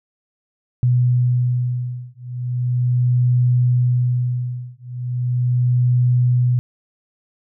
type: beating tone pair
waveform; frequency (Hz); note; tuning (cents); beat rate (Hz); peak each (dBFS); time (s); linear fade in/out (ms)
sine; 123.5 / 123.88; B2 / B2; 0 / +6; 0.38; -18; 0.83-6.59; 0
effects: none